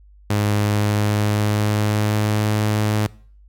sawtooth tone with pitch glide, 103.83 to 106.38 Hz, G#2 to G#2, 0 to +42 cents, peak -13 dBFS, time 0.3-3.07 s, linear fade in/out 5 ms, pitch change +42 cents, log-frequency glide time 0.55-2.52 s, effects noise-tail reverb RT60 0.5 s tail -22 dB re dry + added 50 Hz sine -45 dBFS peak until 3.48 s

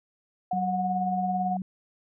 sine tone with tremolo, 730 Hz, F#5, 24 cents flat, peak -24 dBFS, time 0.51-1.57 s, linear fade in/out 5 ms, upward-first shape sine, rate 18 Hz, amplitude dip 40%
sine tone, 188.2 Hz, F#3, 30 cents sharp, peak -29 dBFS, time 0.53-1.62 s, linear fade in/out 2 ms
effects none

